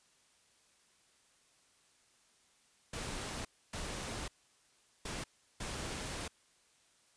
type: noise bursts at uneven times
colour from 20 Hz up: pink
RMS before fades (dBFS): -41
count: 4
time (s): 2.93-3.45 / 3.73-4.28 / 5.05-5.24 / 5.6-6.28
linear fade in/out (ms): 5
effects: white hiss -69 dBFS RMS until 7.16 s + resampled to 22050 Hz